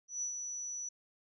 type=tone with ADSR envelope; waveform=sine; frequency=5920 Hz; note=F#8; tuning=in tune; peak=-33 dBFS; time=0.08-0.89 s; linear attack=140 ms; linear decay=100 ms; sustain=-5 dB; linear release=5 ms; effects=none